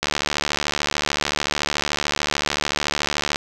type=click train; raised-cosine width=0.2 ms; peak=-3 dBFS; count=246; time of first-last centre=0.03-3.359 s; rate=73.6 Hz; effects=none